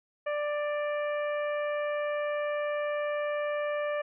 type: harmonic tone with a mistuned harmonic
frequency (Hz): 590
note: D5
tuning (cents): +8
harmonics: 1 / 2 / 3 / 4 / 5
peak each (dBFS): -29 / -38 / -39 / -43 / -51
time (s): 0.26-4.02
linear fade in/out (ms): 10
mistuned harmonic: 5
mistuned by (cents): -39
effects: none